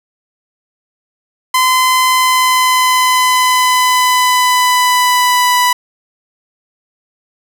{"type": "tone with pitch glide", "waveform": "sawtooth", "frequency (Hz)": [1025, 988.9], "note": ["C6", "B5"], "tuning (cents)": [-36, 2], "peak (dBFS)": -5, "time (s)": [1.54, 5.73], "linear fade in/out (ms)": 5, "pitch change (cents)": -62, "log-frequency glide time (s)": [2.08, 5.55], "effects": ["7-bit"]}